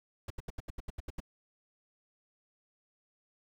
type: noise bursts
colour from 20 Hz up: brown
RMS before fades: -38 dBFS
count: 10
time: 0.28-1.203 s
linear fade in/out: 5 ms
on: 23 ms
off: 77 ms
effects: none